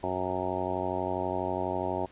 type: harmonic tone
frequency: 92.2 Hz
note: F#2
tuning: 6 cents flat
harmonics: 1 / 2 / 3 / 4 / 5 / 6 / 7 / 8 / 9 / 10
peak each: -40 / -41 / -38 / -35 / -41 / -38 / -35 / -39 / -37 / -37 dBFS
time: 0.03-2.06 s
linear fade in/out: 5 ms
effects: pink hiss -56 dBFS RMS until 2.11 s + resampled to 8000 Hz